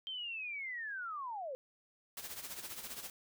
sine linear sweep, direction down, 3170 to 493.9 Hz, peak -39 dBFS, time 0.07-1.55 s, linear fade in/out 0 ms
white noise with tremolo, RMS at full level -43 dBFS, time 2.17-3.1 s, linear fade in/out 2 ms, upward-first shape sine, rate 15 Hz, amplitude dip 65%
effects none

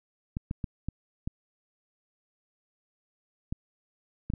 clicks, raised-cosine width 5 ms, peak -19 dBFS, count 8, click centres 0.369 / 0.511 / 0.642 / 0.886 / 1.275 / 3.525 / 4.301 / 4.337 s, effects none

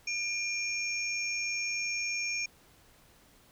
sine tone cluster, 2399 / 5460 / 6490 Hz, D7 / F8 / G#8, +36 / -40 / -41 cents, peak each -32 / -38 / -39 dBFS, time 0.07-2.46 s, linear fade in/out 5 ms, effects pink hiss -61 dBFS RMS until 3.51 s

